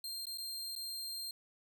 sawtooth tone with dropouts, 4186 Hz, C8, in tune, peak -37 dBFS, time 0.04-1.31 s, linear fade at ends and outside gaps 2 ms, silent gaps 0.255-0.268 / 0.375-0.382 / 0.753-0.761 s, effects none

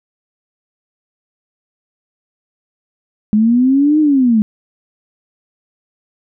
sine linear two-way sweep, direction up then down, 207.3 to 311.1 to 207.3 Hz, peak -8 dBFS, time 3.33-4.42 s, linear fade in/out 0 ms, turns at 4 s, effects none

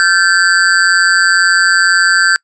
square tone with amplitude modulation, 1558 Hz, G6, 11 cents flat, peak -4 dBFS, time 0-2.36 s, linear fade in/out 0 ms, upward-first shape sine, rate 182 Hz, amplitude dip 95%, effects noise-tail reverb RT60 0.1 s tail -26 dB re dry + resampled to 22050 Hz

